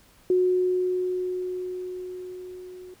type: tone with level ramp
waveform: sine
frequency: 365.4 Hz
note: F#4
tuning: 22 cents flat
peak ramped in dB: -17 to -40 dBFS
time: 0.3-2.94 s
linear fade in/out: 2 ms
effects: pink hiss -57 dBFS RMS until 3 s